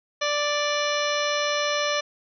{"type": "harmonic tone", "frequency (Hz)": 587.3, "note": "D5", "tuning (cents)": 0, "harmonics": [1, 2, 3, 4, 5, 6, 7, 9, 10], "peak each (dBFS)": [-26, -29, -31, -32, -33, -34, -34, -36, -36], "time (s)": [0.21, 2.01], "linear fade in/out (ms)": 10, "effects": []}